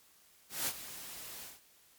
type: noise with ADSR envelope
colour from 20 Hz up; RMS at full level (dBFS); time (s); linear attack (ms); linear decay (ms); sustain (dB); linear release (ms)
white; -33; 0.49-1.61; 180; 55; -13; 190
effects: white hiss -64 dBFS RMS until 1.98 s + MP3 96 kbps